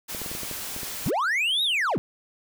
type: noise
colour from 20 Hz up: white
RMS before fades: -34 dBFS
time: 0.08-1.11 s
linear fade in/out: 20 ms
type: clicks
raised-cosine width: 2 ms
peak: -24 dBFS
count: 9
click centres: 0.148 / 0.217 / 0.262 / 0.315 / 0.351 / 0.433 / 0.513 / 0.764 / 0.832 s
type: linear two-way sweep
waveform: triangle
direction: up then down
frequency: 93.4 to 3867 to 93.4 Hz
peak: -20 dBFS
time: 1.06-1.98 s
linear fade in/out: 0 ms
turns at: 1.63 s
effects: none